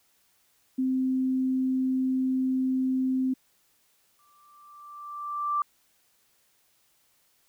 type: tone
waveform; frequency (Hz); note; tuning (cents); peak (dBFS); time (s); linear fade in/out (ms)
sine; 260; C4; -11; -23; 0.78-3.34; 10
type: tone with exponential growth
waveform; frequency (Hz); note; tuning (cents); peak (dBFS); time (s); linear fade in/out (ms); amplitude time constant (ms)
sine; 1174.7; D6; 0; -22; 4.19-5.62; 2; 310
effects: white hiss -67 dBFS RMS until 7.48 s